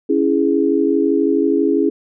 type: chord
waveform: sine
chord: C# minor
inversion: none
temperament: equal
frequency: 277.2 / 329.6 / 415.3 Hz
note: C#4 / E4 / G#4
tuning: 0 / 0 / 0 cents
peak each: -17 dBFS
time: 0.09-1.9 s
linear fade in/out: 10 ms
effects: none